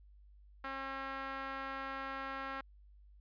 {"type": "tone with band-pass filter", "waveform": "sawtooth", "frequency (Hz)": 270, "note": "C#4", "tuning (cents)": -45, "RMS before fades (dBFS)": -42, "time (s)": [0.64, 2.61], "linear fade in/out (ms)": 5, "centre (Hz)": 1400, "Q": 1.8, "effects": ["added 50 Hz sine -57 dBFS peak until 3.2 s", "resampled to 11025 Hz"]}